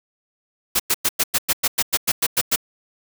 white noise bursts, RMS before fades -18 dBFS, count 13, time 0.75-2.561 s, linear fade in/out 10 ms, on 47 ms, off 100 ms, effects none

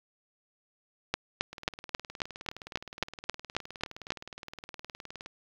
two click trains, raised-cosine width 0.2 ms, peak -24 / -9 dBFS, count 73 / 12, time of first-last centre 1.53-5.261 / 1.14-4.105 s, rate 19.3 / 3.71 Hz, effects low-pass 5000 Hz 12 dB/octave + 8-bit

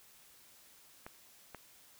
clicks, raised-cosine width 0.5 ms, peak -30 dBFS, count 2, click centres 1.065 / 1.547 s, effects white hiss -61 dBFS RMS until 1.99 s

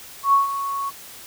sine tone with ADSR envelope, 1108.7 Hz, C#6, in tune, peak -11 dBFS, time 0.23-0.91 s, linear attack 100 ms, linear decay 140 ms, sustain -12 dB, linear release 28 ms, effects white hiss -41 dBFS RMS until 1.26 s

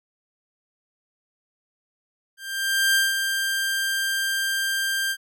sawtooth tone with ADSR envelope, 1585 Hz, G6, 19 cents sharp, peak -13 dBFS, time 2.37-5.17 s, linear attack 580 ms, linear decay 180 ms, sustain -6 dB, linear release 61 ms, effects none

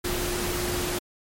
sine tone in noise, 355.4 Hz, F4, 30 cents sharp, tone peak -30 dBFS, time 0.04-0.99 s, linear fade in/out 10 ms, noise pink, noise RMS -29 dBFS, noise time 0.04-0.99 s, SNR -4 dB, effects MP3 64 kbps

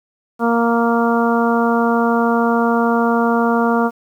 harmonic tone, 233.1 Hz, A#3, in tune, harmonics 1 / 2 / 3 / 4 / 5 / 6, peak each -16 / -19 / -21 / -22 / -23 / -24 dBFS, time 0.39-3.91 s, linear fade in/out 50 ms, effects 8-bit

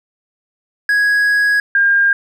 triangle / sine tone pair in turn, 1661.2 / 1608.3 Hz, G#6 / G6, 0 / +44 cents, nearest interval minor second, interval 56 cents, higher first, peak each -9 dBFS, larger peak neither, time 0.89-1.6 / 1.75-2.13 s, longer first, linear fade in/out 2 ms, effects none

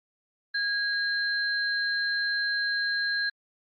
sine tone pair together, 1639 / 4130 Hz, G#6 / C8, -23 / -23 cents, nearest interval octave + major third, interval 1600 cents, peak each -26 / -31 dBFS, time 0.54-3.3 s, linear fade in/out 10 ms, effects Opus 32 kbps

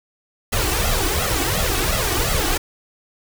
pink noise with flanger, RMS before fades -20 dBFS, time 0.52-2.58 s, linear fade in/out 10 ms, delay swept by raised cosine 1.5 to 2.7 ms, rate 2.8 Hz, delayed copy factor +0.8, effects none

